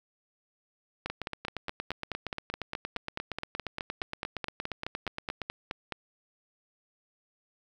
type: two click trains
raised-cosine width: 0.3 ms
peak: -18 / -17 dBFS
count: 38 / 24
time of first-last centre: 1.1-5.417 / 1.06-5.923 s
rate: 8.57 / 4.73 Hz
effects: 9-bit